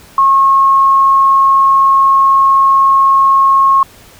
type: tone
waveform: sine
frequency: 1086 Hz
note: C#6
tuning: 36 cents flat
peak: -5 dBFS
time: 0.18-3.83 s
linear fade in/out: 2 ms
effects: pink hiss -40 dBFS RMS until 4.19 s